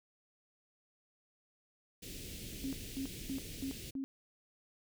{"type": "band-stop noise", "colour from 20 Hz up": "pink", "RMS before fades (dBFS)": -46, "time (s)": [2.02, 3.91], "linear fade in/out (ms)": 10, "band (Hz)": [430, 2400], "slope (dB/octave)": 24}
{"type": "tone bursts", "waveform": "sine", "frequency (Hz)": 269.5, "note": "C#4", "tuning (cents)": -49, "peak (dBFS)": -36, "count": 5, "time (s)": [2.64, 4.04], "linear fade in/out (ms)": 0, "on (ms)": 88, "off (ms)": 240}
{"effects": []}